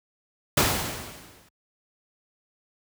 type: noise with exponential decay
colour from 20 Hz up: pink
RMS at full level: -18 dBFS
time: 0.57-1.49 s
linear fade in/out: 5 ms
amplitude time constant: 200 ms
effects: high-pass 60 Hz 12 dB/octave